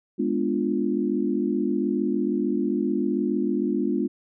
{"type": "chord", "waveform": "sine", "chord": "G# diminished seventh", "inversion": "none", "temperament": "equal", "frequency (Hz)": [207.7, 246.9, 293.7, 349.2], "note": ["G#3", "B3", "D4", "F4"], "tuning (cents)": [0, 0, 0, 0], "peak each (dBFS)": -27, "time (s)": [0.18, 4.08], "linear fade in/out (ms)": 20, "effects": []}